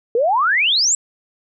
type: exponential sweep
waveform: sine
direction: up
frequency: 442.6 to 7902 Hz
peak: -13 dBFS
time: 0.15-0.95 s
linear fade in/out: 2 ms
effects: none